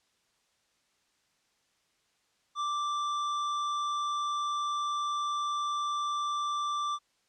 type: tone with hard clipping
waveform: triangle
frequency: 1175 Hz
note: D6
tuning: 1 cent sharp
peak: -31 dBFS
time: 2.55-6.99 s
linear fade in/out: 50 ms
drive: 14 dB
effects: white hiss -72 dBFS RMS until 7.28 s + low-pass 7000 Hz 12 dB/octave